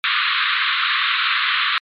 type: band-pass noise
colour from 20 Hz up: pink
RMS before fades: -19 dBFS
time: 0.04-1.78 s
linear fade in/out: 0 ms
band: 1100 to 4100 Hz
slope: 96 dB/octave
effects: MP3 64 kbps